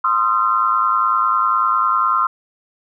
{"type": "tone cluster", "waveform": "sine", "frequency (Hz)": [1044, 1246, 1356], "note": ["C6", "D#6", "E6"], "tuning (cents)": [-4, 2, 49], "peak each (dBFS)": -18, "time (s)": [0.04, 2.27], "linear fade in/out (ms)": 5, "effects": []}